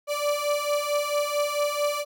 35% pulse beating tone pair, 582 / 586.5 Hz, D5 / D5, -16 / -2 cents, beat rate 4.5 Hz, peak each -26 / -24 dBFS, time 0.07-2.05 s, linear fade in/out 50 ms, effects none

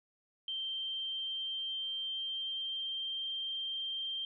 sine tone with pitch glide, 3138 to 3162 Hz, G7 to G7, +1 to +14 cents, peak -35 dBFS, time 0.48-4.25 s, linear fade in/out 2 ms, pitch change +13 cents, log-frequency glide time 0.6-3.28 s, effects none

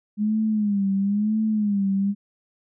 sine tone with vibrato, 206.4 Hz, G#3, 10 cents flat, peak -19 dBFS, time 0.17-2.15 s, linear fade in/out 50 ms, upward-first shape sine, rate 1 Hz, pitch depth 100 cents each way, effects none

